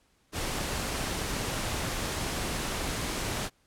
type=noise; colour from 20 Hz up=pink; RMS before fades=-32 dBFS; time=0.32-3.5 s; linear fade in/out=50 ms; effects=pink hiss -68 dBFS RMS until 3.66 s + low-pass 11000 Hz 12 dB/octave